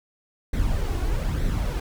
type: noise with flanger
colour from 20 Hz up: brown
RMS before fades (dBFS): -24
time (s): 0.53-1.8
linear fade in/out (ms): 5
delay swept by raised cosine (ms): 0.5 to 2.8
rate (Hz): 1.1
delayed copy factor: +0.55
effects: none